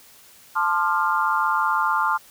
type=chord; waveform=sine; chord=D minor seventh; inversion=second; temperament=equal with one note detuned; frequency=880 / 1046.5 / 1202.1 / 1396.9 Hz; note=A5 / C6 / D6 / F6; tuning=0 / 0 / +40 / 0 cents; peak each=-24 dBFS; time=0.55-2.18 s; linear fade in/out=20 ms; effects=white hiss -50 dBFS RMS until 2.3 s